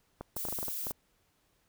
clicks, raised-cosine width 1 ms, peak -25 dBFS, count 10, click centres 0.21 / 0.366 / 0.452 / 0.486 / 0.526 / 0.588 / 0.629 / 0.683 / 0.869 / 0.909 s
violet noise, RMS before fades -37 dBFS, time 0.36-0.92 s, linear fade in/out 5 ms
effects pink hiss -72 dBFS RMS until 1.68 s

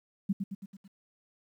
sine tone with echo, 195.5 Hz, G3, 4 cents flat, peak -24 dBFS, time 0.29-0.33 s, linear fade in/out 10 ms, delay 110 ms, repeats 5, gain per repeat -5 dB, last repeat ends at 0.88 s, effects 11-bit

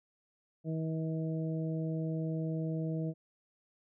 harmonic tone, 160 Hz, D#3, 49 cents sharp, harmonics 1 / 2 / 3 / 4, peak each -33 / -39 / -43 / -45 dBFS, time 0.64-3.14 s, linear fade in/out 50 ms, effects none

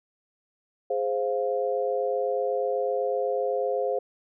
sine chord, F minor, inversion first, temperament equal, 415.3 / 523.3 / 698.5 Hz, Ab4 / C5 / F5, 0 / 0 / 0 cents, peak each -29 / -26 / -31 dBFS, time 0.9-3.99 s, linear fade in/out 5 ms, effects none

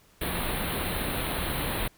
pink band-stop noise, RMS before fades -30 dBFS, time 0.21-1.88 s, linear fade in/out 5 ms, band 4200 to 9000 Hz, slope 96 dB/octave, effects pink hiss -60 dBFS RMS until 1.97 s

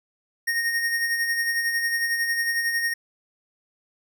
square tone with tremolo, 1856 Hz, A#6, 8 cents flat, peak -21 dBFS, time 0.47-2.94 s, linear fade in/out 10 ms, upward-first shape sine, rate 11 Hz, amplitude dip 45%, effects none

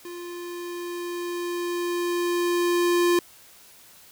square tone with level ramp, 349.2 Hz, F4, in tune, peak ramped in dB -36 to -18 dBFS, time 0.05-3.19 s, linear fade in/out 2 ms, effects white hiss -51 dBFS RMS until 4.11 s

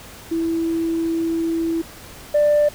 sine tone pair in turn, 329.6 / 591.4 Hz, E4 / D5, 0 / +12 cents, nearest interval minor seventh, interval 1012 cents, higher second, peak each -18 / -11 dBFS, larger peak second, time 0.31-1.82 / 2.34-2.69 s, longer first, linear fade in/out 10 ms, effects tanh soft clip ceiling -10 dBFS + pink hiss -40 dBFS RMS until 2.74 s

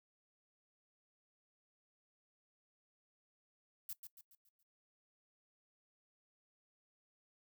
violet noise with echo, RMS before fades -44 dBFS, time 3.89-3.93 s, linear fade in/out 2 ms, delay 140 ms, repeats 5, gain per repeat -7 dB, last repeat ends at 4.63 s, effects noise-tail reverb RT60 0.1 s tail -19 dB re dry

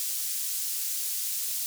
pink high-pass noise, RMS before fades -31 dBFS, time 0-1.66 s, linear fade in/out 0 ms, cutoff 6900 Hz, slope 12 dB/octave, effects none

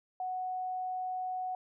sine tone, 740 Hz, F#5, in tune, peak -33 dBFS, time 0.2-1.55 s, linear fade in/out 2 ms, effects none

